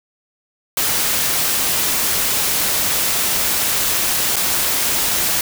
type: noise with dropouts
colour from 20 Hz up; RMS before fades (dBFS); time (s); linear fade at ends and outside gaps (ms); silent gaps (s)
white; -18; 0.77-5.41; 2; 4.359-4.365
effects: none